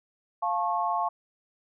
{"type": "chord", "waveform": "sine", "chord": "F augmented", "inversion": "none", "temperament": "just", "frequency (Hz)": [698.5, 873.1, 1091.3], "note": ["F5", "A5", "C#6"], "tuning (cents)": [0, -14, -27], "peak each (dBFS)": -29, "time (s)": [0.42, 1.09], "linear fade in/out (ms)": 10, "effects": []}